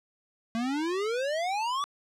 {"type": "exponential sweep", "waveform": "square", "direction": "up", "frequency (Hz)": [222.6, 1174.7], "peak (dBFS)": -28, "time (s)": [0.55, 1.84], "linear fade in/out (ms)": 0, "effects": ["low-pass 6000 Hz 12 dB/octave", "10-bit"]}